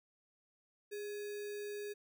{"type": "tone with sample-and-hold", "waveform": "sine", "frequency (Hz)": 412.3, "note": "G#4", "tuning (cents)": -13, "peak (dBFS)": -40, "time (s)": [0.91, 1.94], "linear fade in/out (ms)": 20, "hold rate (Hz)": 2100, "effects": []}